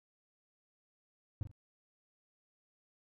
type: tone with echo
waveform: triangle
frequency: 103.83 Hz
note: G#2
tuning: in tune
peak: -30 dBFS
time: 1.41-1.43 s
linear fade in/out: 0 ms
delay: 42 ms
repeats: 2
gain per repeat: -10 dB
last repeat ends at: 1.514 s
effects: none